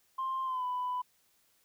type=tone with pitch glide; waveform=sine; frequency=1053 to 996.2 Hz; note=C6 to B5; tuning=+11 to +15 cents; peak=-30 dBFS; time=0.18-1.02 s; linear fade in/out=10 ms; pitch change=-96 cents; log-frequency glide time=0.44-0.65 s; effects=tanh soft clip ceiling -28 dBFS + white hiss -70 dBFS RMS until 1.64 s